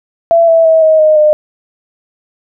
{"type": "tone with pitch steps", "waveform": "sine", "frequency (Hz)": [671, 657.6, 644.4, 631.5, 618.9, 606.5], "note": ["E5", "E5", "E5", "D#5", "D#5", "D#5"], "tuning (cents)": [31, -4, -39, 26, -9, -44], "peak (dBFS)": -4, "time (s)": [0.31, 1.33], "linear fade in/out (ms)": 0, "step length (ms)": 170, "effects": []}